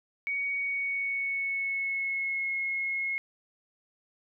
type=tone with pitch glide; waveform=sine; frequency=2243 to 2167 Hz; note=C#7 to C#7; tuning=+20 to -40 cents; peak=-28 dBFS; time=0.27-3.18 s; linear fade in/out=0 ms; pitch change=-60 cents; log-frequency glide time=0.54-2.54 s; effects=none